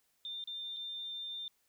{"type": "tone with dropouts", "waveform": "sine", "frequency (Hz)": 3597, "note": "A7", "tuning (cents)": 37, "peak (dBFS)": -39, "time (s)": [0.25, 1.48], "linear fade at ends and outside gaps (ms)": 1, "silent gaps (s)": [[0.44, 0.474], [0.764, 0.768]], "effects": ["white hiss -75 dBFS RMS until 1.68 s"]}